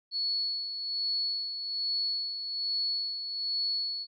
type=tone with tremolo; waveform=sine; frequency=4397 Hz; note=C#8; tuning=15 cents flat; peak=-27 dBFS; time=0.11-4.07 s; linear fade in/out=50 ms; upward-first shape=sine; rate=1.2 Hz; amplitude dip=55%; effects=none